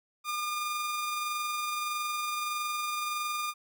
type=tone with amplitude modulation; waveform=sawtooth; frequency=1209 Hz; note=D6; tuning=50 cents sharp; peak=-26 dBFS; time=0.24-3.54 s; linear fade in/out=50 ms; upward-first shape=sine; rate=21.6 Hz; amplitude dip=25%; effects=none